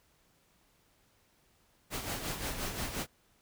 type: noise with tremolo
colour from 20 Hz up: pink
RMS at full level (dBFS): -35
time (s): 1.9-3.07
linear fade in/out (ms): 50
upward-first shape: sine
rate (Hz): 5.7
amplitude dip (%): 55
effects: pink hiss -69 dBFS RMS until 3.41 s